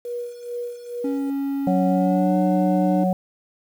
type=tone with tremolo; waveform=sine; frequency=482 Hz; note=B4; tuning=42 cents flat; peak=-25 dBFS; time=0.05-1.3 s; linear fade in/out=2 ms; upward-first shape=sine; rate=2.3 Hz; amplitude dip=75%
type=tone with pitch glide; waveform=triangle; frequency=276.7 to 298.3 Hz; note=C#4 to D4; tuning=-3 to +27 cents; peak=-20 dBFS; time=1.04-3.04 s; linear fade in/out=5 ms; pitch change=+130 cents; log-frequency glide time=1.88-2.36 s
type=harmonic tone; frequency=185 Hz; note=F#3; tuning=in tune; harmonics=1 / 3 / 4; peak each=-19 / -24 / -25 dBFS; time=1.67-3.13 s; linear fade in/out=2 ms
effects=8-bit